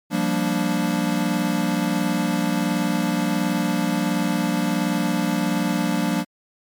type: chord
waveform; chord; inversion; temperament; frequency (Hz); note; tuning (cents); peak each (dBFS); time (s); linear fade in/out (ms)
square; G minor seventh; third; equal; 174.61 / 196 / 233.1 / 293.7; F3 / G3 / Bb3 / D4; 0 / 0 / 0 / 0; -26; 0.1-6.25; 50
effects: MP3 96 kbps